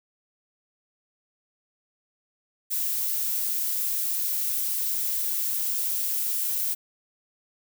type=noise; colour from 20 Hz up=violet; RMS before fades=-27 dBFS; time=2.7-6.75 s; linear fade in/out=20 ms; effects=none